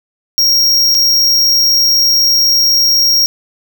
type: tone with dropouts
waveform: square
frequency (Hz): 5588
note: F8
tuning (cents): 0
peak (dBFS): -8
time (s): 0.38-3.26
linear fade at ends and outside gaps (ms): 0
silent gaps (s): 0.944-0.949
effects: none